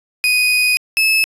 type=tone pair in turn; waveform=35% pulse; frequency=2489 / 2604 Hz; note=D#7 / E7; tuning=0 / -22 cents; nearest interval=minor second; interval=78 cents; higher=second; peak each=-10 dBFS; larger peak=neither; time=0.24-0.77 / 0.97-1.24 s; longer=first; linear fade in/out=0 ms; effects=resampled to 32000 Hz